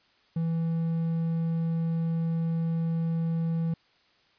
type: tone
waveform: triangle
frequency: 164.81 Hz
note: E3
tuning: in tune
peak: -23 dBFS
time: 0.36-3.74 s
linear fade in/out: 5 ms
effects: white hiss -64 dBFS RMS until 4.38 s + resampled to 11025 Hz

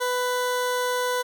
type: tone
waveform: 20% pulse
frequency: 497 Hz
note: B4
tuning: 11 cents sharp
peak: -18 dBFS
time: 0-1.23 s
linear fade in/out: 20 ms
effects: none

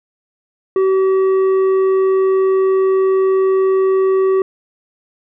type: tone with tanh clipping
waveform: sine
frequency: 381.6 Hz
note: G4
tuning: 47 cents flat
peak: -12 dBFS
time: 0.76-4.42 s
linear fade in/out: 2 ms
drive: 7 dB
effects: none

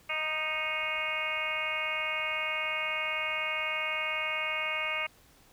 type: harmonic tone with a mistuned harmonic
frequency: 312 Hz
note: D#4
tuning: 5 cents sharp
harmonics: 2 / 3 / 4 / 5 / 6 / 7 / 8 / 9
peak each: -40 / -43 / -38 / -44 / -45 / -33 / -36 / -38 dBFS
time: 0.09-5.07 s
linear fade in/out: 10 ms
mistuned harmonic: 4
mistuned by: -23 cents
effects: pink hiss -60 dBFS RMS until 5.52 s

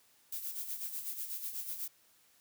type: noise with tremolo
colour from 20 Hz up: violet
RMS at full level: -38 dBFS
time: 0.32-1.88 s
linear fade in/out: 5 ms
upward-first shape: sine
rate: 8.1 Hz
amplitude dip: 60%
effects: white hiss -67 dBFS RMS until 2.4 s + high-pass 60 Hz 12 dB/octave

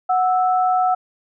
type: tone pair together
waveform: sine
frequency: 738 / 1315 Hz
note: F#5 / E6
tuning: -5 / -5 cents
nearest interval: minor seventh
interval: 1000 cents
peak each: -15 / -23 dBFS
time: 0.09-0.95 s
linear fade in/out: 10 ms
effects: none

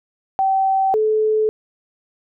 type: tone pair in turn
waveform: sine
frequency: 771 / 432.7 Hz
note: G5 / A4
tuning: -29 / -29 cents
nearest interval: minor seventh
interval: 1000 cents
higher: first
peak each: -14 dBFS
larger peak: neither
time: 0.39-0.94 / 0.94-1.49 s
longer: neither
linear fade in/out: 0 ms
effects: none

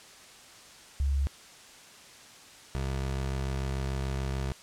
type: tone pair in turn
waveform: sine / 25% pulse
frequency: 69.3 / 66.81 Hz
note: C#2 / C2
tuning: 0 / +37 cents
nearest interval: minor second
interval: 63 cents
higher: first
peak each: -24 / -26 dBFS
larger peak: first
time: 1-1.27 / 2.75-4.52 s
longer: second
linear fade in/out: 0 ms
effects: white hiss -51 dBFS RMS until 4.62 s + low-pass 8000 Hz 12 dB/octave

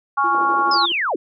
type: chord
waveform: sine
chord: Db major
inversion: second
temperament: equal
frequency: 830.6 / 1108.7 / 1396.9 Hz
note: Ab5 / Db6 / F6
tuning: 0 / 0 / 0 cents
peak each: -21 / -17 / -22 dBFS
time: 0.17-0.86 s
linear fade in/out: 10 ms
type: tone with tremolo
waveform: triangle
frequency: 342.8 Hz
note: F4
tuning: 32 cents flat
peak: -23 dBFS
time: 0.24-0.92 s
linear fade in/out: 2 ms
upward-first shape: triangle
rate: 12 Hz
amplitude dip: 75%
type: band-pass noise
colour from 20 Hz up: white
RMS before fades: -35 dBFS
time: 0.34-0.77 s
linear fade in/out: 5 ms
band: 230 to 610 Hz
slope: 48 dB/octave
type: linear sweep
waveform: sine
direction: down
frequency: 5274 to 261.6 Hz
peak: -18 dBFS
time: 0.71-1.16 s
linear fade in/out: 5 ms
effects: none

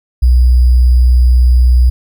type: tone with sample-and-hold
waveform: sine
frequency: 61.74 Hz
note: B1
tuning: in tune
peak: -4 dBFS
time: 0.22-1.9 s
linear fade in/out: 10 ms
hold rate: 4900 Hz
effects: none

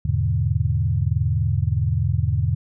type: chord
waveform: sine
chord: E dominant seventh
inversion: none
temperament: equal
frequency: 82.41 / 103.83 / 123.47 / 146.83 Hz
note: E2 / G#2 / B2 / D3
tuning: 0 / 0 / 0 / 0 cents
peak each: -23 / -22 / -24 / -25 dBFS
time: 0.05-2.55 s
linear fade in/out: 5 ms
effects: none

